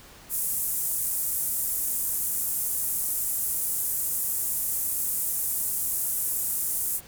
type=band-pass noise; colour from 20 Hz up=white; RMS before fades=-28 dBFS; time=0.29-7.01 s; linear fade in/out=50 ms; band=8400 to 16000 Hz; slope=24 dB/octave; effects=pink hiss -49 dBFS RMS until 7.07 s